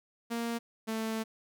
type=tone pair in turn; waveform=sawtooth; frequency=233.1 / 221.9 Hz; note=A#3 / A3; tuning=0 / +15 cents; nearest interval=minor second; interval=85 cents; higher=first; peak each=-28 dBFS; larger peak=neither; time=0.3-0.59 / 0.87-1.24 s; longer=second; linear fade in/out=20 ms; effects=none